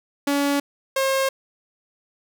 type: tone pair in turn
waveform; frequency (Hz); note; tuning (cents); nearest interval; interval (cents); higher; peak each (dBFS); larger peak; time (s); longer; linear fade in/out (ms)
sawtooth; 283.5 / 536.4; C#4 / C5; +39 / +43; major seventh; 1104; second; -15; neither; 0.27-0.6 / 0.96-1.29; neither; 5
effects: none